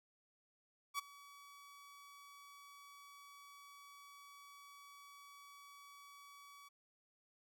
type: tone with ADSR envelope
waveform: sawtooth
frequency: 1138 Hz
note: C#6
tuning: 45 cents sharp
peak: -32 dBFS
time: 0.94-6.69 s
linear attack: 47 ms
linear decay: 13 ms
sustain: -21 dB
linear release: 14 ms
effects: none